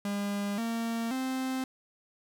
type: tone with pitch steps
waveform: 45% pulse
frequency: 202.3 / 229.7 / 260.8 Hz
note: G#3 / A#3 / C4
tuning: -45 / -25 / -5 cents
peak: -30 dBFS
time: 0.05-1.64 s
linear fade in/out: 2 ms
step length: 530 ms
effects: none